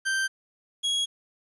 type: tone pair in turn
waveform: 40% pulse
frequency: 1564 / 3314 Hz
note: G6 / G#7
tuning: -4 / -4 cents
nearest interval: octave + minor second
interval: 1300 cents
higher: second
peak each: -23 dBFS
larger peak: neither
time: 0.05-0.28 / 0.83-1.06 s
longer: neither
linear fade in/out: 20 ms
effects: resampled to 24000 Hz + 10-bit